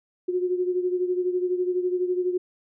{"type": "beating tone pair", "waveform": "sine", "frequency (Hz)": [360.2, 372.2], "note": ["F#4", "F#4"], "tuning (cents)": [-46, 10], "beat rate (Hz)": 12, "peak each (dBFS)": [-23, -29], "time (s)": [0.28, 2.38], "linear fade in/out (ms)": 10, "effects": []}